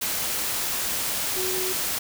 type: tone in noise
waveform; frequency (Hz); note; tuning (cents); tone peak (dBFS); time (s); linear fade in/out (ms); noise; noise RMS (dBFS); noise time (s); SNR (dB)
sine; 371.5; F#4; +7; -29; 1.36-1.73; 10; white; -27; 0.01-1.99; -5
effects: none